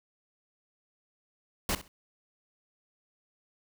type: noise with echo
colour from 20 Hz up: pink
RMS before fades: -29 dBFS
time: 1.69-1.75 s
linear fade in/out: 2 ms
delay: 65 ms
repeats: 2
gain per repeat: -15 dB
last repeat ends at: 1.88 s
effects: none